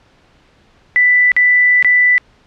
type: tone with dropouts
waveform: sine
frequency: 1983 Hz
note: B6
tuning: 7 cents sharp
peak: -7 dBFS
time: 0.96-2.18 s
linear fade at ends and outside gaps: 0 ms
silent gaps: 1.318-1.365 / 1.826-1.846 s
effects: pink hiss -51 dBFS RMS until 2.46 s + low-pass 4000 Hz 12 dB/octave